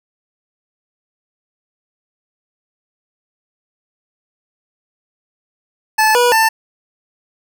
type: tone with pitch steps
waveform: 25% pulse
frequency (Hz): 869 / 486 / 890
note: A5 / B4 / A5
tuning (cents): -22 / -28 / +20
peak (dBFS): -6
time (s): 5.98-6.49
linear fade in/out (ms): 10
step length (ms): 170
effects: none